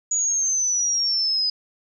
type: exponential sweep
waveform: sine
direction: down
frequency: 6840 to 4978 Hz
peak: -19 dBFS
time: 0.11-1.5 s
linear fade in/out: 5 ms
effects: none